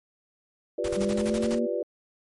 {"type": "chord", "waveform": "sine", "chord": "G dominant seventh", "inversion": "third", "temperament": "equal", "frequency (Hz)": [349.2, 392, 493.9, 587.3], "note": ["F4", "G4", "B4", "D5"], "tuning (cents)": [0, 0, 0, 0], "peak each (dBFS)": [-32, -32, -30, -31], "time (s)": [0.78, 1.83], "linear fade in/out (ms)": 5}
{"type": "noise with tremolo", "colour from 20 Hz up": "pink", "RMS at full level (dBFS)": -35, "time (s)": [0.84, 1.59], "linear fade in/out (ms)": 5, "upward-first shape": "square", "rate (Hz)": 12, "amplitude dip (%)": 75}
{"type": "linear sweep", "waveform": "sine", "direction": "up", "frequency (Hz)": [196, 238.9], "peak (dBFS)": -26, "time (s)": [0.96, 1.67], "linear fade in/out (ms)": 20}
{"effects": ["MP3 48 kbps"]}